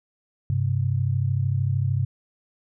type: tone pair together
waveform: sine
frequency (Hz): 99.2 / 132.42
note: G2 / C3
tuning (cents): +21 / +21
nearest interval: perfect fourth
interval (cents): 500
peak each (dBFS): -23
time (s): 0.5-2.05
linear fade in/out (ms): 0
effects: none